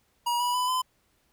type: tone with pitch steps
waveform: square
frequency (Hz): 957 / 977.1 / 997.6 / 1018.6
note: A#5 / B5 / B5 / C6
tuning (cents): +45 / -19 / +17 / -47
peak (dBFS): -25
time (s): 0.26-0.82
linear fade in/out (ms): 10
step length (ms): 140
effects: pink hiss -69 dBFS RMS until 1.32 s